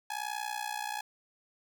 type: tone with amplitude modulation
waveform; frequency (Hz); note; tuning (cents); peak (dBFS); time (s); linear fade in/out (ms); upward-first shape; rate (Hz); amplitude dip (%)
sawtooth; 841; G#5; +22; -27; 0.1-1.01; 5; sine; 61; 85
effects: none